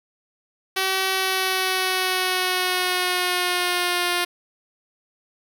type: tone with pitch glide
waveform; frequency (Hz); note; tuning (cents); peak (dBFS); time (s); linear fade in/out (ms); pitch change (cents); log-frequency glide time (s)
5% pulse; 380.6 to 353.1; F#4 to F4; +49 to +19; -9; 0.76-4.25; 10; -130; 1.09-4.12
effects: none